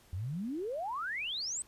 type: exponential sweep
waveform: sine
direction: up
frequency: 83.5 to 8450 Hz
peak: -34 dBFS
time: 0.13-1.62 s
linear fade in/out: 0 ms
effects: pink hiss -62 dBFS RMS until 1.67 s + resampled to 32000 Hz